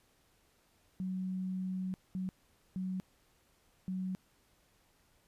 sine tone bursts at uneven times, 186.3 Hz, F#3, 12 cents sharp, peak -34 dBFS, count 4, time 1-1.94 / 2.15-2.29 / 2.76-3 / 3.88-4.15 s, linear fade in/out 0 ms, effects pink hiss -70 dBFS RMS until 5.27 s + resampled to 32000 Hz

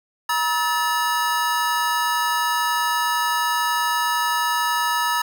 square tone cluster, 955 / 1286 / 1747 Hz, A#5 / E6 / A6, +42 / -43 / -13 cents, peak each -23 / -25 / -26 dBFS, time 0.29-5.22 s, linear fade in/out 5 ms, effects none

